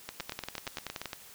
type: two click trains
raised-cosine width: 0.2 ms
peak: -19 / -18 dBFS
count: 10 / 10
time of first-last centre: 0.09-1.132 / 0.2-1.057 s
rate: 8.64 / 10.5 Hz
effects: white hiss -52 dBFS RMS until 1.34 s